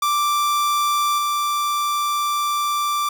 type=tone with level steps; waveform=45% pulse; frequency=1174.7 Hz; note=D6; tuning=in tune; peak=-17 / -19 dBFS; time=0.02-3.09 s; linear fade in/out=5 ms; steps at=1.18 s; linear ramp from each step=5 ms; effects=none